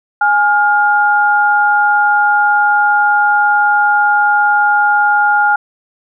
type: tone pair together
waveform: sine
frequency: 830.6 / 1412.6 Hz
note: G#5 / F6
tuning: 0 / +19 cents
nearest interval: major sixth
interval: 919 cents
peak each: -11 dBFS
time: 0.21-5.56 s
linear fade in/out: 5 ms
effects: none